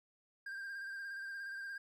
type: tone with vibrato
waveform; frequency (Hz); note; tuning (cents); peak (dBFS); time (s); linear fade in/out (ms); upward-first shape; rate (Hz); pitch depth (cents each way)
triangle; 1592; G6; +26; -40; 0.46-1.78; 5; square; 17; 26
effects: none